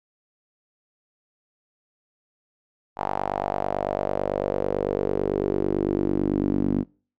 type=tone with band-pass filter sweep; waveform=sawtooth; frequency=49 Hz; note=G1; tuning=in tune; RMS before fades=-25 dBFS; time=2.96-6.85 s; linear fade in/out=50 ms; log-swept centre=850 to 260 Hz; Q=3.7; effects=noise-tail reverb RT60 0.4 s tail -25 dB re dry